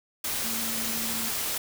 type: tone in noise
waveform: sine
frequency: 227.1 Hz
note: A#3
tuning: 45 cents flat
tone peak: -37 dBFS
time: 0.44-1.29 s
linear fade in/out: 5 ms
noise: white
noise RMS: -30 dBFS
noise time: 0.24-1.58 s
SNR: -10 dB
effects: none